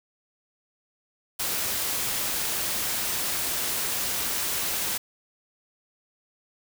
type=noise; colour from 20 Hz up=white; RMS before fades=-28 dBFS; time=1.39-4.98 s; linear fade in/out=10 ms; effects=none